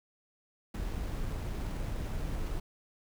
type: noise with sample-and-hold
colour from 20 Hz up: brown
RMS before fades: -35 dBFS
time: 0.74-2.6 s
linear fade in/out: 5 ms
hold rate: 8820 Hz
effects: none